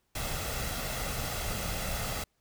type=noise with comb filter; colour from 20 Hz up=pink; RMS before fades=-34 dBFS; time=0.15-2.24 s; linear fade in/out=5 ms; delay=1.5 ms; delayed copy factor=+0.5; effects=pink hiss -75 dBFS RMS until 2.4 s